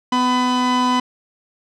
45% pulse tone pair together, 250.4 / 1000 Hz, B3 / B5, +24 / +21 cents, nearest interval 2 octaves, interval 2397 cents, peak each -18 dBFS, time 0.12-1 s, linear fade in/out 5 ms, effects low-pass 5000 Hz 12 dB/octave

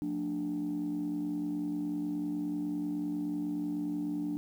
sine tone cluster, 178.4 / 224.8 / 294.7 Hz, F3 / A3 / D4, +37 / +37 / +6 cents, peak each -38 / -40 / -31 dBFS, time 0.02-4.37 s, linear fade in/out 0 ms, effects tanh soft clip ceiling -27 dBFS + 10-bit

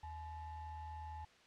triangle ring-modulated tone, 468.5 Hz, A#4, 9 cents sharp, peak -40 dBFS, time 0.03-1.25 s, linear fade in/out 5 ms, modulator 389 Hz, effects white hiss -65 dBFS RMS until 1.46 s + low-pass 4000 Hz 12 dB/octave

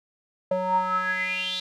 square tone with band-pass filter sweep, 184.7 Hz, F#3, 3 cents flat, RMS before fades -26 dBFS, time 0.51-1.6 s, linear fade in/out 5 ms, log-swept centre 610 to 3900 Hz, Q 9, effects none

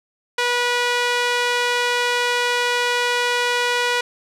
sawtooth tone with band-pass filter, 486.5 Hz, B4, 26 cents flat, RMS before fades -20 dBFS, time 0.38-4.01 s, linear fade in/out 5 ms, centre 2400 Hz, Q 0.69, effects none

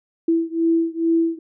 sine beating tone pair, 329.6 / 331.9 Hz, E4 / E4, 0 / +12 cents, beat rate 2.3 Hz, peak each -19 / -20 dBFS, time 0.28-1.39 s, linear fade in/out 5 ms, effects none

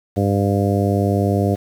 harmonic tone, 100 Hz, G2, 35 cents sharp, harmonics 1 / 2 / 3 / 4 / 5 / 6 / 7, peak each -18 / -21 / -23 / -24 / -25 / -26 / -26 dBFS, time 0.16-1.56 s, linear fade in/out 20 ms, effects 7-bit

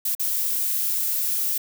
violet noise with dropouts, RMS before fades -24 dBFS, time 0.05-1.58 s, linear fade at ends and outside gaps 5 ms, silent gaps 0.151-0.195 s, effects none

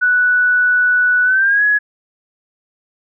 sine tone with pitch glide, 1480 to 1680.5 Hz, F#6 to G#6, 0 to +20 cents, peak -10 dBFS, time 0.01-1.79 s, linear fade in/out 20 ms, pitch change +220 cents, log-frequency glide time 1.24-1.63 s, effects none

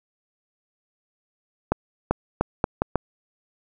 accelerating click train, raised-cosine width 1 ms, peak -5 dBFS, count 6, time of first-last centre 1.72-2.957 s, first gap 390 ms, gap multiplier 0.77, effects none

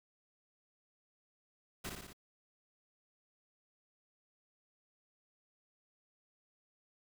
pink noise with echo, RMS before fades -42 dBFS, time 1.84-1.9 s, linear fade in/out 10 ms, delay 58 ms, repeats 4, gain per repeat -3 dB, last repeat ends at 2.132 s, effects none

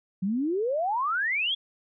sine exponential sweep, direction up, 179.9 to 3438 Hz, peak -24 dBFS, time 0.22-1.55 s, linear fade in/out 10 ms, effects none

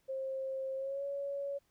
sine tone with pitch glide, 532 to 560.7 Hz, C5 to C#5, +29 to +20 cents, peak -35 dBFS, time 0.08-1.59 s, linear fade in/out 20 ms, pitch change +91 cents, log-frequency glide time 0.76-1.04 s, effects pink hiss -75 dBFS RMS until 1.7 s

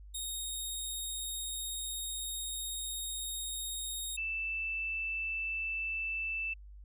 10% pulse / sine tone pair in turn, 3729 / 2647 Hz, A#7 / E7, 0 / +7 cents, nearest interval tritone, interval 593 cents, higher first, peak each -28 / -33 dBFS, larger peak first, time 0.14-4.17 / 4.17-6.54 s, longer first, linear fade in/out 10 ms, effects added 50 Hz sine -48 dBFS peak until 6.84 s + resampled to 32000 Hz

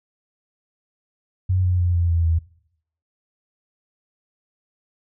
sine tone with pitch steps, 92.5 / 90.28 / 88.12 / 86.01 / 83.95 / 81.93 Hz, F#2 / F#2 / F2 / F2 / E2 / E2, 0 / -42 / +16 / -26 / +32 / -10 cents, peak -16 dBFS, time 1.49-2.39 s, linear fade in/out 10 ms, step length 150 ms, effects noise-tail reverb RT60 0.7 s tail -21 dB re dry

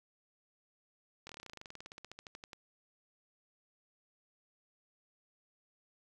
slowing click train, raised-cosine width 0.2 ms, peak -30 dBFS, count 26, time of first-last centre 1.27-2.532 s, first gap 23 ms, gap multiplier 1.06, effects 10-bit

